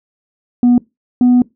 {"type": "tone pair in turn", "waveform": "sine", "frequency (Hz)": [243.8, 247.1], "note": ["B3", "B3"], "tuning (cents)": [-22, 1], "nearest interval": "unison", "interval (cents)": 23, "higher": "second", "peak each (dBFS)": -4, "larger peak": "neither", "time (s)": [[0.63, 0.78], [1.21, 1.42]], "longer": "second", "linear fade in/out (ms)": 2, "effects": ["noise-tail reverb RT60 0.2 s tail -23 dB re dry", "tanh soft clip ceiling -5 dBFS"]}